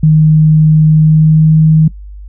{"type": "tone with pitch glide", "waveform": "sine", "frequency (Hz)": [155.56, 157.46], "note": ["D#3", "D#3"], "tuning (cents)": [0, 21], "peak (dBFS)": -3, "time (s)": [0.03, 1.88], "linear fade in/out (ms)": 5, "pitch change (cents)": 21, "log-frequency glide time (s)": [0.9, 1.58], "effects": ["noise-tail reverb RT60 0.1 s tail -21 dB re dry", "added 50 Hz sine -26 dBFS peak until 2.28 s"]}